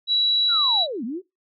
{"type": "tone", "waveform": "sine", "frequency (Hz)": 3914, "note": "B7", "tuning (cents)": -16, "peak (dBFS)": -17, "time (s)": [0.07, 0.87], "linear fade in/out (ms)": 50}
{"type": "linear two-way sweep", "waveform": "sine", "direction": "down then up", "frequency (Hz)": [1480, 207.7, 396.4], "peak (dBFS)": -26, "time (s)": [0.48, 1.22], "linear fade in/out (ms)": 50, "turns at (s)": 1.04}
{"effects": ["noise-tail reverb RT60 0.2 s tail -23 dB re dry"]}